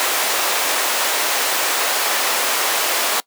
pink high-pass noise, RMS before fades -19 dBFS, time 0-3.2 s, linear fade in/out 0 ms, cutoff 560 Hz, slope 12 dB/octave, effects noise-tail reverb RT60 0.1 s tail -22 dB re dry + high-pass 300 Hz 12 dB/octave

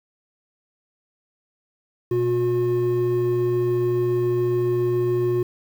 triangle tone pair together, 122.31 / 359.8 Hz, B2 / F#4, -16 / -48 cents, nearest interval octave + perfect fifth, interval 1868 cents, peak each -23 / -17 dBFS, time 2.11-5.43 s, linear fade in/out 5 ms, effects tanh soft clip ceiling -9 dBFS + 8-bit

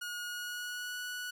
sawtooth tone with pitch glide, 1442 to 1472.3 Hz, F#6 to F#6, -45 to -9 cents, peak -34 dBFS, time 0.01-1.31 s, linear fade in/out 10 ms, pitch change +36 cents, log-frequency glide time 0.23-0.98 s, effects none

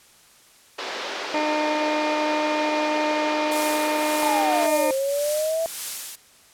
pink band-pass noise, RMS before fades -31 dBFS, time 0.78-4.67 s, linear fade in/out 10 ms, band 370 to 5200 Hz, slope 24 dB/octave
harmonic tone, 303.6 Hz, D#4, 42 cents flat, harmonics 1 / 2 / 3 / 4 / 6 / 7 / 8, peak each -27 / -25 / -26 / -37 / -38 / -38 / -34 dBFS, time 1.34-4.91 s, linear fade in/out 2 ms
blue noise with tremolo, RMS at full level -26 dBFS, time 3.51-6.16 s, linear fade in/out 10 ms, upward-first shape triangle, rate 1.8 Hz, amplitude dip 60%
sine linear two-way sweep, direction down then up, 902 to 523.3 to 663 Hz, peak -21 dBFS, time 4.23-5.66 s, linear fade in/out 0 ms, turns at 4.89 s
effects white hiss -53 dBFS RMS until 6.53 s + low-pass 11000 Hz 12 dB/octave

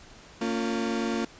35% pulse chord, Bb minor, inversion none, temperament equal with one note detuned, 227.9 / 277.2 / 349.2 Hz, Bb3 / Db4 / F4, -39 / 0 / 0 cents, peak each -27 / -32 / -30 dBFS, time 0.41-1.25 s, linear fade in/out 5 ms, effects pink hiss -50 dBFS RMS until 1.39 s + resampled to 16000 Hz

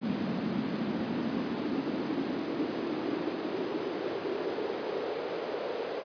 brown noise with high-pass filter sweep, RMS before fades -33 dBFS, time 0.01-6.04 s, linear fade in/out 50 ms, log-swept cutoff 210 to 490 Hz, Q 3.6, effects high-pass 100 Hz 12 dB/octave + resampled to 11025 Hz

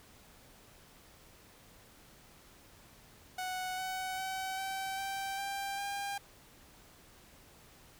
sawtooth tone with pitch steps, 740 / 749.9 / 759.9 / 770.1 / 780.4 / 790.8 / 801.4 Hz, F#5 / F#5 / F#5 / G5 / G5 / G5 / G5, 0 / +23 / +46 / -31 / -8 / +15 / +38 cents, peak -32 dBFS, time 3.38-6.18 s, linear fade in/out 5 ms, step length 400 ms, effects pink hiss -59 dBFS RMS until 7.99 s

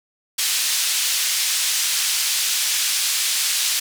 pink band-pass noise, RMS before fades -21 dBFS, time 0.38-3.8 s, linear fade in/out 10 ms, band 3400 to 11000 Hz, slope 12 dB/octave, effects none

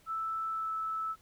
sine tone with pitch glide, 1318.5 to 1310.1 Hz, E6 to E6, 0 to -11 cents, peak -32 dBFS, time 0.06-1.16 s, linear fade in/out 50 ms, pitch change -11 cents, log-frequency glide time 0.51-0.72 s, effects pink hiss -64 dBFS RMS until 1.21 s

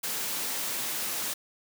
white high-pass noise, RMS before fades -32 dBFS, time 0.03-1.34 s, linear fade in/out 10 ms, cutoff 140 Hz, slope 12 dB/octave, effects none

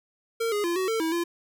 square tone with pitch steps, 457.7 / 413.9 / 343.7 / 375 / 448.4 / 323.6 / 342.6 Hz, A#4 / G#4 / F4 / F#4 / A4 / E4 / F4, -32 / -6 / -28 / +23 / +33 / -32 / -33 cents, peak -25 dBFS, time 0.4-1.24 s, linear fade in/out 10 ms, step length 120 ms, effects none

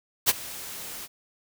white noise with ADSR envelope, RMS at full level -17 dBFS, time 0.26-1.08 s, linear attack 30 ms, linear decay 30 ms, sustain -21 dB, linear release 41 ms, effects none

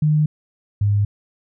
sine tone pair in turn, 152.1 / 102.37 Hz, D#3 / G#2, -39 / -24 cents, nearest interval perfect fifth, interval 685 cents, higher first, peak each -13 / -14 dBFS, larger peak first, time 0.02-0.26 / 0.81-1.05 s, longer neither, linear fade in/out 5 ms, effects none

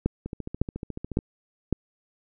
two click trains, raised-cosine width 3 ms, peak -20 / -9 dBFS, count 14 / 4, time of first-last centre 0.26-1.189 / 0.06-1.727 s, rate 14 / 1.8 Hz, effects none

